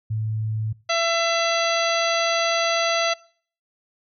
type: tone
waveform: sine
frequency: 109.2 Hz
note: A2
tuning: 13 cents flat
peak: -22 dBFS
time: 0.1-0.73 s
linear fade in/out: 10 ms
type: harmonic tone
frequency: 671 Hz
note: E5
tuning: 31 cents sharp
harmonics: 1 / 2 / 3 / 4 / 5 / 6 / 7 / 9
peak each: -23 / -26 / -28 / -29 / -30 / -31 / -31 / -33 dBFS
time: 0.89-3.14 s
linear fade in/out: 10 ms
effects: noise-tail reverb RT60 0.5 s tail -23 dB re dry

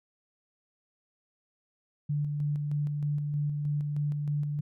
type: tone with tremolo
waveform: sine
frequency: 146.83 Hz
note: D3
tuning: in tune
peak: -26 dBFS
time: 2.09-4.61 s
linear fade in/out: 10 ms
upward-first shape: square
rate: 3.2 Hz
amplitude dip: 30%
effects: none

